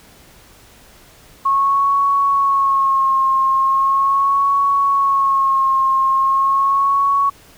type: tone with vibrato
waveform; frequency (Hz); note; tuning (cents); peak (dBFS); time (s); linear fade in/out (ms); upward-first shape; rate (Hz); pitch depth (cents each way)
sine; 1092; C#6; -26; -12; 1.45-7.3; 10; sine; 0.39; 36
effects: pink hiss -46 dBFS RMS until 7.57 s